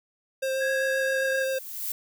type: tone with vibrato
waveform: square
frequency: 530 Hz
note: C5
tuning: 22 cents sharp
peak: -26 dBFS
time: 0.42-1.59 s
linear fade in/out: 10 ms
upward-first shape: sine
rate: 7.6 Hz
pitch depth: 10 cents each way
type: tone with pitch glide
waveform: sine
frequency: 1655 to 1626.6 Hz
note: G#6 to G#6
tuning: -6 to -36 cents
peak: -27 dBFS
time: 0.6-1.45 s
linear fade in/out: 20 ms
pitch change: -30 cents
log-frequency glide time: 0.9-1.34 s
type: noise with exponential growth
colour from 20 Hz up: violet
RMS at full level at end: -29 dBFS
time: 0.95-1.92 s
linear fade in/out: 2 ms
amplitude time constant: 210 ms
effects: none